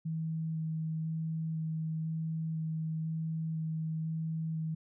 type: tone with vibrato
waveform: sine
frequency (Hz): 160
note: D#3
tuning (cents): +49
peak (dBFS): -32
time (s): 0.05-4.75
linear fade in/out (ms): 10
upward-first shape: square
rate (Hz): 1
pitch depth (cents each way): 8
effects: none